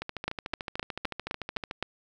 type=two click trains; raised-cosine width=0.3 ms; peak=-18 / -13 dBFS; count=24 / 7; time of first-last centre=0.02-1.711 / 0.28-1.826 s; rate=13.6 / 3.88 Hz; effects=none